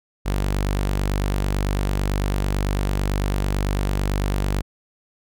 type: tone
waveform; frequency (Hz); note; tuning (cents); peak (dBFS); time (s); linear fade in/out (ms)
sawtooth; 49; G1; 0; -16; 0.25-4.62; 20
effects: none